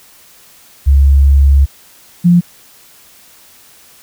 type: tone pair in turn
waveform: sine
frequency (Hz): 69.3 / 174.63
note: C#2 / F3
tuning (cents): 0 / 0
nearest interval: octave + major third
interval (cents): 1600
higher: second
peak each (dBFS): -4 / -4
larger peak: neither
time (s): 0.86-1.66 / 2.24-2.41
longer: first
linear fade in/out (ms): 20
effects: white hiss -43 dBFS RMS until 4.02 s